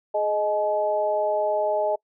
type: tone cluster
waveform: sine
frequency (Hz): 422.1 / 622 / 852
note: G#4 / D#5 / G#5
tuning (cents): +28 / -1 / +44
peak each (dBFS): -29 / -22 / -27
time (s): 0.14-1.96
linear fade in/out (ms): 10
effects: noise-tail reverb RT60 0.1 s tail -25 dB re dry